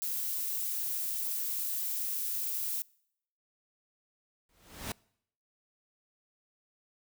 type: noise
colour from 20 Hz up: violet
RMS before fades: -34 dBFS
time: 0.02-2.82 s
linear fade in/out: 0 ms
type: noise with exponential growth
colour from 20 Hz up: pink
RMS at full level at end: -34 dBFS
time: 4.49-4.92 s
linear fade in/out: 2 ms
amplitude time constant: 93 ms
effects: noise-tail reverb RT60 0.7 s tail -25 dB re dry